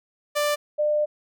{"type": "tone pair in turn", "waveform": ["sawtooth", "sine"], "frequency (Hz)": [590, 599.3], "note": ["D5", "D5"], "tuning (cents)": [8, 35], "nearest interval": "unison", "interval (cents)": 27, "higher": "second", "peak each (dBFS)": [-17, -19], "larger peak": "first", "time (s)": [[0.35, 0.56], [0.78, 1.06]], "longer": "second", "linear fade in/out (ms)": 20, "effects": []}